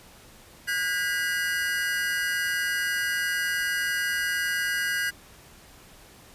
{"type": "tone cluster", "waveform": "square", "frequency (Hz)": [1453, 1622, 1972, 2866], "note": ["F#6", "G#6", "B6", "F7"], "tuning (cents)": [-32, -41, -3, 44], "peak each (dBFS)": [-34, -28, -32, -36], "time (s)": [0.67, 5.11], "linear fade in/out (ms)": 20, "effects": ["pink hiss -51 dBFS RMS until 6.34 s", "resampled to 32000 Hz"]}